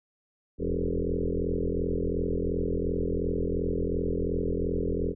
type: tone with frequency modulation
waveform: sine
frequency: 231.7 Hz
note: A#3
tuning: 10 cents flat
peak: -25 dBFS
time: 0.58-5.15 s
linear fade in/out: 50 ms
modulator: 42.8 Hz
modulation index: 5.6
effects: none